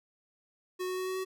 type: tone with pitch steps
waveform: square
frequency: 367.1 / 369.4 / 371.8 / 374.2 / 376.5 Hz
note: F#4 / F#4 / F#4 / F#4 / F#4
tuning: -14 / -3 / +8 / +20 / +30 cents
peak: -33 dBFS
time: 0.79-1.25 s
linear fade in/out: 20 ms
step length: 92 ms
effects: none